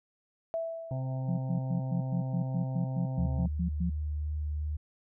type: tone with exponential decay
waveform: sine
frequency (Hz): 659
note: E5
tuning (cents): -1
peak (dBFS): -28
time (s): 0.54-1.65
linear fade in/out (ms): 0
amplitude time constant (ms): 240
type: harmonic tone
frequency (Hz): 130.81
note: C3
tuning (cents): 0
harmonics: 1 / 2 / 4 / 5 / 6 / 7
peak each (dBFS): -31 / -43 / -47 / -47 / -49 / -54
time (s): 0.91-3.46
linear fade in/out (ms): 2
type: tone bursts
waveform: sine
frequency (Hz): 174.61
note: F3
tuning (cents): 0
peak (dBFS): -28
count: 13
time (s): 1.28-3.9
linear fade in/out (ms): 10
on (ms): 100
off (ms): 110
type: tone with vibrato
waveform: sine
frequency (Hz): 75.2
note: D2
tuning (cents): +42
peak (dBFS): -30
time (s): 3.18-4.77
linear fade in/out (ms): 10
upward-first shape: sine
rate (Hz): 2.8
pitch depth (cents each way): 13
effects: none